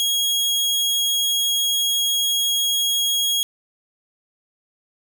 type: tone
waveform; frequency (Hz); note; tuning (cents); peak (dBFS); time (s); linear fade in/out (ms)
sawtooth; 3298; G#7; -13; -15; 0-3.43; 0
effects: none